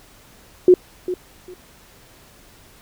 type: tone with echo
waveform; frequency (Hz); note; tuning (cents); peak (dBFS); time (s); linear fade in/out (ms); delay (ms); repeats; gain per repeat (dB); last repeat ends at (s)
sine; 363.1; F#4; -33; -6; 0.68-0.74; 2; 400; 2; -14; 1.54
effects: pink hiss -49 dBFS RMS until 2.81 s